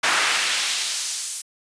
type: noise with high-pass filter sweep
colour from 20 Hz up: brown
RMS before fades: -23 dBFS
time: 0.03-1.42 s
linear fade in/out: 10 ms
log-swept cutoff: 1300 to 8800 Hz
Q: 0.93
effects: resampled to 22050 Hz